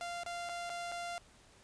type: tone with dropouts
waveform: sawtooth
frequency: 694 Hz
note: F5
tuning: 11 cents flat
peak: -35 dBFS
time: 0.01-1.18 s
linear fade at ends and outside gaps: 0 ms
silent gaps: 0.234-0.262 / 0.49-0.494 / 0.695-0.7 / 0.917-0.921 s
effects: pink hiss -62 dBFS RMS until 1.63 s + resampled to 22050 Hz